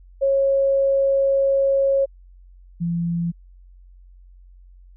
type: tone pair in turn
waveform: sine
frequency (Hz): 547 / 170.27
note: C#5 / F3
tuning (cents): -23 / -44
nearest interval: octave + minor sixth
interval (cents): 2021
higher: first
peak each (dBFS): -15 / -20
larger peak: first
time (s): 0.21-2.06 / 2.8-3.32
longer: first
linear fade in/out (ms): 20
effects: added 45 Hz sine -44 dBFS peak until 4.96 s